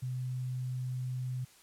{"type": "tone", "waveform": "sine", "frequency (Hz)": 127.2, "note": "C3", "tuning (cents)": -48, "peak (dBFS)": -33, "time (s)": [0.02, 1.45], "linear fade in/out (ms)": 10, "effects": ["white hiss -60 dBFS RMS until 1.62 s", "low-pass 12000 Hz 12 dB/octave"]}